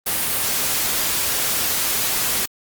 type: noise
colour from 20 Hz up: white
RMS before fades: -21 dBFS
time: 0.06-2.46 s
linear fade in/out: 10 ms
effects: Opus 32 kbps